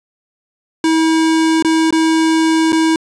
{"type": "tone with dropouts", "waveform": "square", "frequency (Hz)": 321.7, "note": "E4", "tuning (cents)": -42, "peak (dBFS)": -11, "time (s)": [0.84, 2.96], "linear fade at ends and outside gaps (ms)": 2, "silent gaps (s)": [[1.625, 1.647], [1.907, 1.925], [2.722, 2.728]], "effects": ["resampled to 22050 Hz", "8-bit"]}